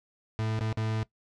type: tone with dropouts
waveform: 40% pulse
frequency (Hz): 110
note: A2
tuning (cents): 0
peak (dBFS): -27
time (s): 0.39-1.03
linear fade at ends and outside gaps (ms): 0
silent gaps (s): 0.591-0.609 / 0.727-0.773
effects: noise-tail reverb RT60 0.1 s tail -19 dB re dry + low-pass 5000 Hz 12 dB/octave